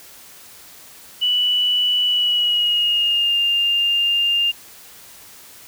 sine tone with pitch glide, 2960 to 2804 Hz, F#7 to F7, 0 to +6 cents, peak -15 dBFS, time 1.21-4.52 s, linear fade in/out 20 ms, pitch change -94 cents, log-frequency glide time 2.06-3.39 s, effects white hiss -43 dBFS RMS until 5.67 s

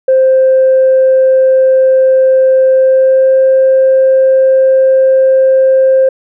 sine tone with pitch glide, 524 to 527.6 Hz, C5 to C5, +2 to +14 cents, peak -3 dBFS, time 0.08-6.09 s, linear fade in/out 5 ms, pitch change +12 cents, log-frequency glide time 2.72-3.35 s, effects tanh soft clip ceiling -1 dBFS

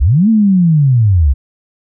sine linear two-way sweep, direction up then down, 49 to 227.9 to 61.7 Hz, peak -6 dBFS, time 0-1.34 s, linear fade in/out 20 ms, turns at 0.29 s, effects none

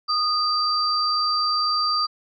sine tone pair together, 1234 / 4682 Hz, D#6 / D8, -15 / -6 cents, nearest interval octave + major seventh, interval 2309 cents, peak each -22 dBFS, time 0.08-2.07 s, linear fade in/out 20 ms, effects none

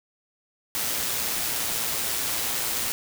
white noise with amplitude modulation, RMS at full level -26 dBFS, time 0.75-2.92 s, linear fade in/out 0 ms, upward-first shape sine, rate 116 Hz, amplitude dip 30%, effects none

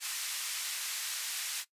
white band-pass noise, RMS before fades -37 dBFS, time 0-1.65 s, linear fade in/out 50 ms, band 1600 to 9700 Hz, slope 12 dB/octave, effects noise-tail reverb RT60 0.1 s tail -17 dB re dry + resampled to 32000 Hz

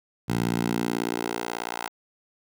10% pulse tone with high-pass filter sweep, 58.27 Hz, A#1, in tune, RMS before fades -28 dBFS, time 0.28-1.89 s, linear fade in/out 20 ms, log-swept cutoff 120 to 830 Hz, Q 1.3, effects none

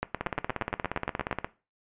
two click trains, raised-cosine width 0.5 ms, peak -14 / -13 dBFS, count 22 / 12, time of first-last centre 0.21-1.445 / 0.03-1.312 s, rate 17 / 8.58 Hz, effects noise-tail reverb RT60 0.3 s tail -17 dB re dry + resampled to 8000 Hz

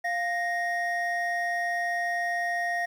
triangle tone pair together, 698.5 / 1864.7 Hz, F5 / A#6, 0 / 0 cents, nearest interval octave + perfect fourth, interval 1700 cents, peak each -27 dBFS, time 0.04-2.86 s, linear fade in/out 10 ms, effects 10-bit

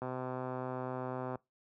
click train, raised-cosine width 1 ms, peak -25 dBFS, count 172, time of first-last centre 0.02-1.356 s, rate 128 Hz, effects noise-tail reverb RT60 0.2 s tail -23 dB re dry + high-pass 80 Hz 12 dB/octave

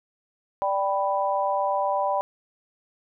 sine chord, G major, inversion second, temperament equal, 587.3 / 784 / 987.8 Hz, D5 / G5 / B5, 0 / 0 / 0 cents, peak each -26 dBFS, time 0.62-2.21 s, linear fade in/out 0 ms, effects none

